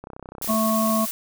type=click train; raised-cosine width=1 ms; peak=-23 dBFS; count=17; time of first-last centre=0.04-0.538 s; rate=32.1 Hz
type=noise; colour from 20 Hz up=blue; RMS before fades=-29 dBFS; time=0.42-1.11 s; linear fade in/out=0 ms
type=harmonic tone; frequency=220 Hz; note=A3; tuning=in tune; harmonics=1 / 3 / 5; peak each=-21 / -25 / -25 dBFS; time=0.48-1.06 s; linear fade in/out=20 ms
effects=none